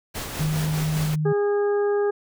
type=noise with tremolo; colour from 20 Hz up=pink; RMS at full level=-30 dBFS; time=0.14-1.16 s; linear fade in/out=20 ms; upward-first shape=sine; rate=4.9 Hz; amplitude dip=35%
type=tone with pitch glide; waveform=sine; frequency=154.8 to 153.55 Hz; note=D#3 to D#3; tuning=-9 to -23 cents; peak=-21 dBFS; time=0.4-1.33 s; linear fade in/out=10 ms; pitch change=-14 cents; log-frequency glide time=0.95-1.15 s
type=harmonic tone; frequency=409.2 Hz; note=G#4; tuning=26 cents flat; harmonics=1 / 2 / 3 / 4; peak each=-19 / -32 / -36 / -37 dBFS; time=1.25-2.11 s; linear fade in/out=10 ms
effects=none